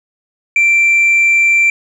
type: tone with tanh clipping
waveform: sine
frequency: 2351 Hz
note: D7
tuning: 1 cent sharp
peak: -8 dBFS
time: 0.56-1.7 s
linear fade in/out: 2 ms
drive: 1 dB
effects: none